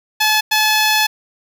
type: tone bursts at uneven times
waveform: 10% pulse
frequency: 860 Hz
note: A5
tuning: 40 cents flat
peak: -4 dBFS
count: 2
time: 0.2-0.41 / 0.51-1.07 s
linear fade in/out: 10 ms
effects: none